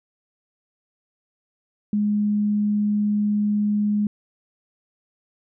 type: tone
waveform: sine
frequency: 208.1 Hz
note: G#3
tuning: 4 cents sharp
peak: -18 dBFS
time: 1.93-4.07 s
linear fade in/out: 2 ms
effects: none